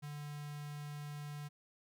square tone with notch filter, 146.83 Hz, D3, in tune, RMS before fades -45 dBFS, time 0.02-1.49 s, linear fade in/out 20 ms, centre 480 Hz, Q 1.5, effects none

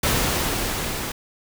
pink noise with level ramp, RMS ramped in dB -20 to -29 dBFS, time 0.03-1.12 s, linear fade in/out 5 ms, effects none

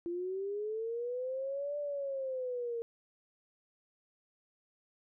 sine linear two-way sweep, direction up then down, 339.2 to 587.3 to 459.4 Hz, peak -34 dBFS, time 0.06-2.82 s, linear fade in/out 0 ms, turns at 1.78 s, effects none

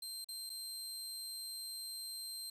25% pulse tone with dropouts, 4150 Hz, C8, 15 cents flat, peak -38 dBFS, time 0.02-2.5 s, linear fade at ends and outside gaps 5 ms, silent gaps 0.245-0.286 / 0.495-0.499 s, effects 11-bit

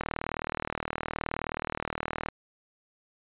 click train, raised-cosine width 0.5 ms, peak -15 dBFS, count 90, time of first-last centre 0.01-2.286 s, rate 39.1 Hz, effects resampled to 8000 Hz

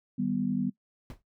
sine chord, Eb augmented, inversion none, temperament equal, 155.56 / 196 / 246.9 Hz, Eb3 / G3 / B3, 0 / 0 / 0 cents, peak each -35 / -30 / -29 dBFS, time 0.18-0.7 s, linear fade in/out 10 ms
brown noise with exponential decay, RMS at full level -35 dBFS, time 1.1-1.22 s, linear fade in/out 1 ms, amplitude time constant 24 ms
effects noise-tail reverb RT60 0.1 s tail -19 dB re dry

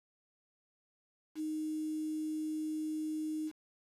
sine tone with quantisation, 310 Hz, D#4, 6 cents flat, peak -34 dBFS, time 1.35-3.52 s, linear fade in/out 50 ms, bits 9, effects resampled to 32000 Hz

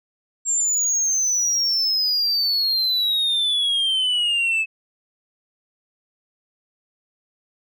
sine exponential sweep, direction down, 7459 to 2596 Hz, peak -15 dBFS, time 0.45-4.66 s, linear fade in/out 50 ms, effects tanh soft clip ceiling -17 dBFS

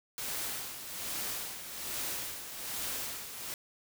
white noise with tremolo, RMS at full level -36 dBFS, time 0.18-3.54 s, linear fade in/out 0 ms, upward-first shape sine, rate 1.2 Hz, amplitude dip 60%, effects none

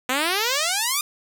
5% pulse exponential sweep, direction up, 246.9 to 1238 Hz, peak -9 dBFS, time 0.09-1.01 s, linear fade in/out 2 ms, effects none

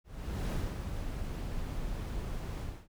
brown noise with ADSR envelope, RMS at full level -31 dBFS, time 0.04-2.88 s, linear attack 470 ms, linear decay 230 ms, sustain -6 dB, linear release 260 ms, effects none

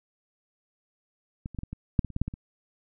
clicks, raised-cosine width 5 ms, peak -22 / -29 / -19 / -23 / -23 / -7 / -20 / -30 / -17 / -11 / -19 / -25 dBFS, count 12, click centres 1.459 / 1.547 / 1.588 / 1.634 / 1.73 / 1.992 / 2.047 / 2.103 / 2.164 / 2.216 / 2.28 / 2.339 s, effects none

